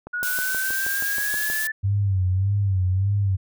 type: click train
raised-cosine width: 1 ms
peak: -22 dBFS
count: 10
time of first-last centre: 0.07-1.501 s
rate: 6.29 Hz
type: exponential sweep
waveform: sine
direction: up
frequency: 1447 to 1760 Hz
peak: -24 dBFS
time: 0.13-1.72 s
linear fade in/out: 10 ms
type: noise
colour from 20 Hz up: blue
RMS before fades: -28 dBFS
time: 0.23-1.67 s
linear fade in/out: 0 ms
type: tone with vibrato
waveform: sine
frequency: 96.5 Hz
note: G2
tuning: 27 cents flat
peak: -18 dBFS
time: 1.83-3.37 s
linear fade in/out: 20 ms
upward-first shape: sine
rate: 1.7 Hz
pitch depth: 90 cents each way
effects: none